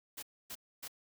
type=noise bursts; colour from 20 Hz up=white; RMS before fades=-44 dBFS; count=3; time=0.17-0.881 s; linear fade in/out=10 ms; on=57 ms; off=270 ms; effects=none